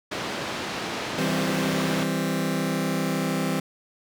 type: band-pass noise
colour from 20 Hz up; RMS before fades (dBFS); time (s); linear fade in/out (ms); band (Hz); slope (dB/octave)
pink; -31; 0.11-2.04; 10; 190 to 4600; 12
type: chord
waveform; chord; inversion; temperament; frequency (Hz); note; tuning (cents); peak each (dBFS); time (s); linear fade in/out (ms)
sawtooth; C major; first; just; 163.52 / 196.22 / 261.6; E3 / G3 / C4; -14 / +2 / 0; -24; 1.18-3.6; 5
effects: none